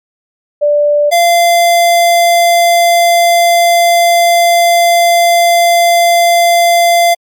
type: tone pair in turn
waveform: sine / square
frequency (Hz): 587.3 / 688.5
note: D5 / F5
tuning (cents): 0 / -25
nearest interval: minor third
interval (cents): 275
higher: second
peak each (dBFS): -6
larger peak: neither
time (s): 0.61-1.11 / 1.11-7.15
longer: second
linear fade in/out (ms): 20
effects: MP3 96 kbps